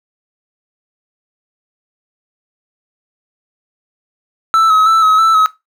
triangle tone with vibrato, 1300 Hz, E6, 24 cents flat, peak -5 dBFS, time 4.54-5.46 s, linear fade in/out 0 ms, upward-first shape square, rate 3.1 Hz, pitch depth 30 cents each way, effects noise-tail reverb RT60 0.2 s tail -18 dB re dry

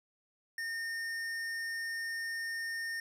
sine tone with hard clipping, 1826 Hz, A#6, 36 cents flat, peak -37 dBFS, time 0.58-3 s, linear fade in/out 2 ms, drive 12 dB, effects none

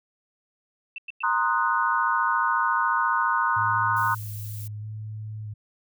sine tone bursts, 2674 Hz, E7, 24 cents sharp, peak -32 dBFS, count 3, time 0.96-1.226 s, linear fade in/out 2 ms, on 22 ms, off 100 ms
sine chord, C half-diminished seventh, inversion third, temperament equal, 932.3 / 1046.5 / 1244.5 / 1480 Hz, Bb5 / C6 / Eb6 / Gb6, 0 / 0 / 0 / 0 cents, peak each -26 dBFS, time 1.23-4.15 s, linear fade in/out 10 ms
sine tone with vibrato, 106.5 Hz, G#2, 44 cents sharp, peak -32 dBFS, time 3.56-5.54 s, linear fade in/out 10 ms, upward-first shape square, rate 0.79 Hz, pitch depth 19 cents each way
violet noise, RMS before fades -41 dBFS, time 3.96-4.68 s, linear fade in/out 10 ms
effects none

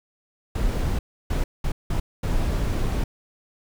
brown noise bursts at uneven times, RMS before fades -23 dBFS, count 5, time 0.55-0.99 / 1.3-1.44 / 1.64-1.72 / 1.9-2 / 2.23-3.04 s, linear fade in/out 5 ms, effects none

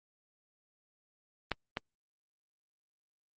clicks, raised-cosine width 0.3 ms, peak -14 / -17 dBFS, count 2, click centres 1.517 / 1.771 s, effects Opus 32 kbps

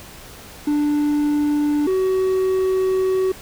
triangle tone pair in turn, 294.8 / 376.4 Hz, D4 / F#4, +7 / +30 cents, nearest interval major third, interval 423 cents, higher second, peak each -14 dBFS, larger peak neither, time 0.67-1.87 / 1.87-3.32 s, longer second, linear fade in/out 5 ms, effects pink hiss -40 dBFS RMS until 3.41 s

